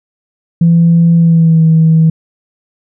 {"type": "tone with pitch glide", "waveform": "sine", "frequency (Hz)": [168, 160.97], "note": ["E3", "E3"], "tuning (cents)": [33, -41], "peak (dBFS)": -3, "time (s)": [0.61, 2.1], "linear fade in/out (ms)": 5, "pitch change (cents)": -74, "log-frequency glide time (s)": [1.16, 1.63], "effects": ["tanh soft clip ceiling 0 dBFS"]}